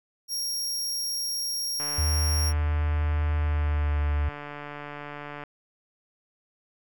sawtooth tone, 5588 Hz, F8, in tune, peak -25 dBFS, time 0.28-2.53 s, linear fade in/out 50 ms
click train, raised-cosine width 0.5 ms, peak -23 dBFS, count 532, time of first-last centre 1.8-5.437 s, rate 146 Hz
sine tone with pitch glide, 77.78 to 73.97 Hz, D#2 to D2, 0 to +13 cents, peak -22 dBFS, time 1.98-4.29 s, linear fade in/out 5 ms, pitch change -87 cents, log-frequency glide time 3.36-4.03 s
effects none

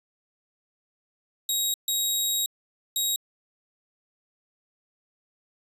15% pulse tone bursts at uneven times, 3800 Hz, A#7, 33 cents sharp, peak -16 dBFS, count 3, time 1.49-1.74 / 1.88-2.46 / 2.96-3.16 s, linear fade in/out 2 ms, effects resampled to 32000 Hz

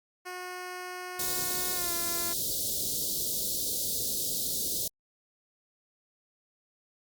10% pulse tone with pitch glide, 362.8 to 343.8 Hz, F#4 to F4, -34 to -27 cents, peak -29 dBFS, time 0.25-2.34 s, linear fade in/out 20 ms, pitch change -93 cents, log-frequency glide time 1.74-1.92 s
white band-stop noise, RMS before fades -31 dBFS, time 1.19-4.88 s, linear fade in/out 5 ms, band 590 to 3600 Hz, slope 48 dB/octave
effects Opus 48 kbps

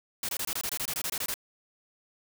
white noise bursts, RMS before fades -32 dBFS, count 14, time 0.23-1.341 s, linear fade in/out 2 ms, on 58 ms, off 23 ms, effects none

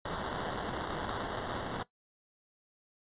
white noise with sample-and-hold, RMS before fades -37 dBFS, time 0.05-1.83 s, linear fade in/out 5 ms, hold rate 2450 Hz, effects noise-tail reverb RT60 0.1 s tail -17 dB re dry + resampled to 8000 Hz

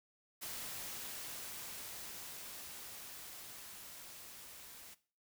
white noise with level ramp, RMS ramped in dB -44 to -54 dBFS, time 0.41-4.95 s, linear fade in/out 20 ms, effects noise-tail reverb RT60 0.4 s tail -17 dB re dry

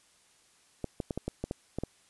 clicks, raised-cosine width 2 ms, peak -19 dBFS, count 9, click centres 0.843 / 1.002 / 1.108 / 1.176 / 1.28 / 1.44 / 1.511 / 1.786 / 1.836 s, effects white hiss -64 dBFS RMS until 2.09 s + resampled to 24000 Hz

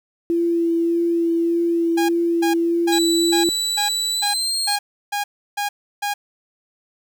sine tone with vibrato, 337.3 Hz, E4, 40 cents sharp, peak -16 dBFS, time 0.3-3.49 s, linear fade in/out 0 ms, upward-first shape triangle, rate 1.7 Hz, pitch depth 19 cents each way
sawtooth tone bursts, 818 Hz, G#5, 26 cents flat, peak -17 dBFS, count 10, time 1.97-6.14 s, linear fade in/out 10 ms, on 120 ms, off 330 ms
30% pulse tone with pitch glide, 3951 to 4235 Hz, B7 to C8, 0 to +20 cents, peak -17 dBFS, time 2.92-4.76 s, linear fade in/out 5 ms, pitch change +120 cents, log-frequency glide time 4.12-4.58 s
effects 8-bit

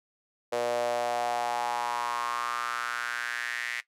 sawtooth tone with high-pass filter sweep, 120 Hz, B2, 49 cents flat, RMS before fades -31 dBFS, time 0.52-3.81 s, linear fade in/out 10 ms, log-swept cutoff 530 to 2000 Hz, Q 5.1, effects noise-tail reverb RT60 0.1 s tail -17 dB re dry + low-pass 11000 Hz 12 dB/octave

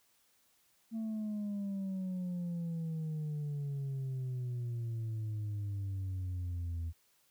sine exponential sweep, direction down, 225.9 to 81.9 Hz, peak -32 dBFS, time 0.91-6.93 s, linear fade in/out 50 ms, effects tanh soft clip ceiling -34 dBFS + white hiss -71 dBFS RMS until 7.3 s

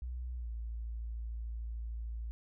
sine tone with pitch glide, 61.5 to 56.72 Hz, B1 to A#1, -7 to -47 cents, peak -37 dBFS, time 0.02-2.31 s, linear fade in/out 0 ms, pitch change -140 cents, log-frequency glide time 0.35-0.5 s, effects none

